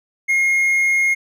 triangle tone, 2145 Hz, C7, 42 cents sharp, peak -12 dBFS, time 0.28-1.15 s, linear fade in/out 20 ms, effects none

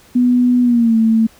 sine tone with pitch glide, 246.8 to 223.7 Hz, B3 to A3, -1 to +29 cents, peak -9 dBFS, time 0.15-1.27 s, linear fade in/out 10 ms, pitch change -170 cents, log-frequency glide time 0.62-0.96 s, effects pink hiss -47 dBFS RMS until 1.39 s

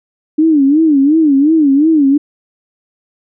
sine tone with vibrato, 296.7 Hz, D4, 18 cents sharp, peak -6 dBFS, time 0.38-2.18 s, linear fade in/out 10 ms, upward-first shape sine, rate 2.8 Hz, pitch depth 160 cents each way, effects none

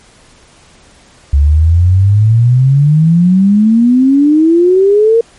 sine exponential sweep, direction up, 68.8 to 467.7 Hz, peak -4 dBFS, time 1.33-5.21 s, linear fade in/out 5 ms, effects pink hiss -43 dBFS RMS until 5.38 s + MP3 48 kbps

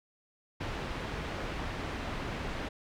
pink low-pass noise, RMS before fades -37 dBFS, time 0.6-2.69 s, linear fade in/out 10 ms, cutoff 2900 Hz, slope 12 dB/octave, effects none

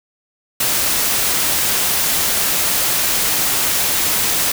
white noise, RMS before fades -17 dBFS, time 0.6-4.52 s, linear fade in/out 5 ms, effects none

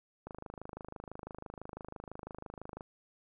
click train, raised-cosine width 1 ms, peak -29 dBFS, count 67, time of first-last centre 0.27-2.808 s, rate 26 Hz, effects none

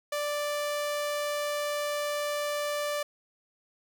sawtooth tone, 587.3 Hz, D5, in tune, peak -25 dBFS, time 0.12-3.03 s, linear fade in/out 5 ms, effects none

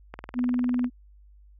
click train, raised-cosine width 0.5 ms, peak -22 dBFS, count 15, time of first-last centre 0.14-0.844 s, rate 19.9 Hz
sine tone, 246.9 Hz, B3, in tune, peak -22 dBFS, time 0.34-0.9 s, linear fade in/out 50 ms
effects added 50 Hz sine -50 dBFS peak until 1.59 s

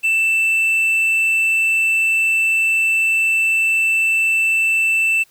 triangle tone with quantisation, 2658 Hz, E7, 14 cents sharp, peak -12 dBFS, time 0.03-5.24 s, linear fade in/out 20 ms, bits 7, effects white hiss -55 dBFS RMS until 5.3 s

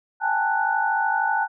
sine tone cluster, 785 / 836 / 889 / 1480 Hz, G5 / G#5 / A5 / F#6, +2 / +11 / +18 / 0 cents, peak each -27 / -26 / -24 / -24 dBFS, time 0.2-1.48 s, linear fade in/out 50 ms, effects none

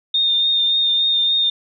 sine tone with vibrato, 3651 Hz, A#7, 37 cents flat, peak -14 dBFS, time 0.14-1.5 s, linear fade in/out 5 ms, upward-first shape triangle, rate 3.5 Hz, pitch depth 23 cents each way, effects none

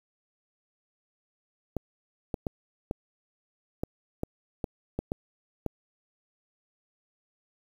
clicks, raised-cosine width 2 ms, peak -16 dBFS, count 10, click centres 1.767 / 2.342 / 2.468 / 2.911 / 3.835 / 4.234 / 4.642 / 4.99 / 5.119 / 5.663 s, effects 8-bit

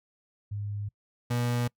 sine / 35% pulse tone pair in turn, 102.7 / 120.87 Hz, G#2 / B2, -19 / -37 cents, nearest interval minor third, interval 282 cents, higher second, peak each -31 / -24 dBFS, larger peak second, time 0.51-0.89 / 1.3-1.68 s, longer neither, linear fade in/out 10 ms, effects noise-tail reverb RT60 0.1 s tail -25 dB re dry

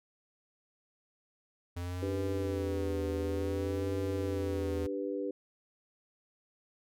square tone with vibrato, 86.9 Hz, F2, 8 cents flat, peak -36 dBFS, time 1.76-4.87 s, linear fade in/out 10 ms, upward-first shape sine, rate 0.55 Hz, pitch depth 98 cents each way
sine chord, G major, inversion second, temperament equal, 293.7 / 392 / 493.9 Hz, D4 / G4 / B4, 0 / 0 / 0 cents, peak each -37 dBFS, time 2.02-5.31 s, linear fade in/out 5 ms
effects none

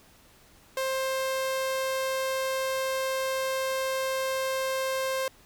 sawtooth tone, 528 Hz, C5, 16 cents sharp, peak -23 dBFS, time 0.77-5.28 s, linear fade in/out 2 ms, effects pink hiss -57 dBFS RMS until 5.45 s

